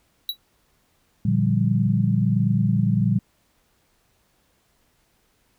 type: tone with exponential decay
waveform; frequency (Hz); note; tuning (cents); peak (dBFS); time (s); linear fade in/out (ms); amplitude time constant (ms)
square; 3912; B7; -17; -20; 0.29-0.37; 2; 16
type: chord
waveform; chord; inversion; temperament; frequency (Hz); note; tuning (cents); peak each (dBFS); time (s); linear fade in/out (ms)
sine; G minor seventh; first; equal; 116.54 / 146.83 / 174.61 / 196; Bb2 / D3 / F3 / G3; 0 / 0 / 0 / 0; -21 / -25 / -24 / -22; 1.25-3.19; 5
effects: pink hiss -65 dBFS RMS until 5.58 s